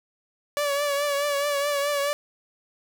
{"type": "tone with vibrato", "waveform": "sawtooth", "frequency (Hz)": 573, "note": "D5", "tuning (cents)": -43, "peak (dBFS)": -19, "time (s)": [0.57, 2.13], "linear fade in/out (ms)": 0, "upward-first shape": "triangle", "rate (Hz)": 4.7, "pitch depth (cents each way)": 50, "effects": []}